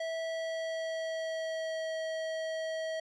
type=tone with pitch glide; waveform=square; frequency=653 to 641.4 Hz; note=E5 to E5; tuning=-17 to -48 cents; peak=-34 dBFS; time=0-3 s; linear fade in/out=5 ms; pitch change=-31 cents; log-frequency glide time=0.21-1.97 s; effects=low-pass 5000 Hz 12 dB/octave